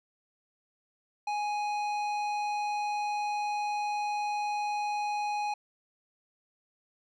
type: tone with tanh clipping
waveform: triangle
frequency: 832 Hz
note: G#5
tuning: 3 cents sharp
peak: -31 dBFS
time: 1.27-5.54 s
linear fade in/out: 5 ms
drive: 17 dB
effects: none